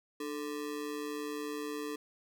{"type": "ring-modulated tone", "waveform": "square", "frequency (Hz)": 368.4, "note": "F#4", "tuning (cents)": -7, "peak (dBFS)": -34, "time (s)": [0.2, 1.96], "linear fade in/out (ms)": 5, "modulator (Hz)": 69.8, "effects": []}